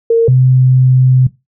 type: tone pair in turn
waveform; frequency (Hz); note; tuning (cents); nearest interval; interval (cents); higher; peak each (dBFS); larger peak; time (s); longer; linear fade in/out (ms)
sine; 459.1 / 128.83; A#4 / C3; -26 / -26; octave + minor seventh; 2200; first; -5; neither; 0.1-0.28 / 0.28-1.27; second; 5
effects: noise-tail reverb RT60 0.2 s tail -17 dB re dry